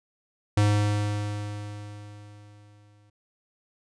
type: tone with exponential decay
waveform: square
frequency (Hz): 103.83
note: G#2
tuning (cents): 0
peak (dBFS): -18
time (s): 0.57-3.1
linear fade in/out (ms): 5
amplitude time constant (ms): 550
effects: resampled to 22050 Hz